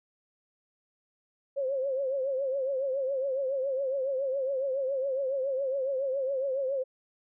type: tone with vibrato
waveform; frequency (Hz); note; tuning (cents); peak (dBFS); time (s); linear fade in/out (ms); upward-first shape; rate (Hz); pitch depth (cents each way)
sine; 537; C5; +45; -27; 1.56-6.84; 20; triangle; 7.2; 98
effects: none